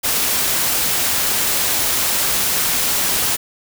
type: noise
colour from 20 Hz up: white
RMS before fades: -18 dBFS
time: 0.03-3.37 s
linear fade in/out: 20 ms
effects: none